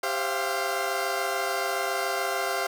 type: tone cluster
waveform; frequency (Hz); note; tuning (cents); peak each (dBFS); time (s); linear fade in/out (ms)
20% pulse; 394.5 / 526 / 676 / 703; G4 / C5 / E5 / F5; +11 / +9 / +43 / +11; -27; 0.03-2.67; 5
effects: none